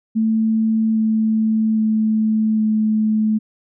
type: tone with pitch steps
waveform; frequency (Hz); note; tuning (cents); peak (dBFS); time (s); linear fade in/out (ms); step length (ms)
sine; 221.3 / 219.6 / 218 / 216.4; A3 / A3 / A3 / A3; +10 / -3 / -16 / -29; -14; 0.15-3.39; 20; 810
effects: none